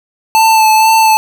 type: tone with vibrato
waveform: square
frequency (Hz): 880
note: A5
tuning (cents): 0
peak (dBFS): -6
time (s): 0.35-1.17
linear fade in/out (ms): 0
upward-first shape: sine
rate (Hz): 2.1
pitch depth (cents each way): 21
effects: none